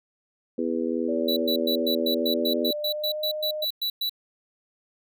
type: harmonic tone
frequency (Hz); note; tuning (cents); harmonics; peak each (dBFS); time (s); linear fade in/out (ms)
82.41; E2; 0; 3 / 4 / 5 / 6; -28 / -29 / -30 / -31; 0.58-2.71; 5
type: tone with pitch glide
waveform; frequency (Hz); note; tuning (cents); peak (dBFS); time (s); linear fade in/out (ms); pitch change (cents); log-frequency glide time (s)
sine; 574 to 611.7; D5 to D#5; -40 to -30; -28; 1.08-3.65; 10; +110; 2.06-3.23
type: tone bursts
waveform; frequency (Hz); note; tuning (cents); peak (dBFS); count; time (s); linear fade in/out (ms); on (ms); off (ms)
square; 3946; B7; -2; -25; 15; 1.28-4.095; 5; 85; 110
effects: none